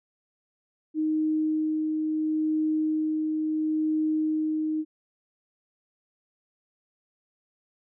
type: tone with tremolo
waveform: sine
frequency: 311.1 Hz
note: D#4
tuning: in tune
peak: -22 dBFS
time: 0.94-4.85 s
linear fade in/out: 50 ms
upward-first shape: sine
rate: 0.73 Hz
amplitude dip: 25%
effects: none